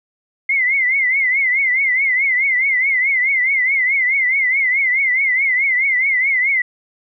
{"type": "tone with vibrato", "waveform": "sine", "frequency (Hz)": 2093, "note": "C7", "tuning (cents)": 0, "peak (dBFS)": -13, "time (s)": [0.49, 6.62], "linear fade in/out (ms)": 5, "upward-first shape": "triangle", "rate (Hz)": 4.7, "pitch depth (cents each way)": 130, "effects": []}